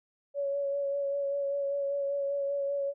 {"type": "tone with vibrato", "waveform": "sine", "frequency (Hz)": 561, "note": "C#5", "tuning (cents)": 21, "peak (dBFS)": -28, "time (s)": [0.34, 2.94], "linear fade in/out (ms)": 50, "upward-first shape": "sine", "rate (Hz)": 5.1, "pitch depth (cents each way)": 19, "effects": []}